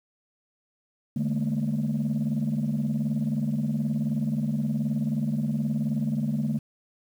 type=tone cluster; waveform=sine; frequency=147.1 / 211 / 229.9 Hz; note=D3 / G#3 / A#3; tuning=+3 / +28 / -24 cents; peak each=-27 dBFS; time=1.16-6.59 s; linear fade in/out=5 ms; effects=tanh soft clip ceiling -19 dBFS + 9-bit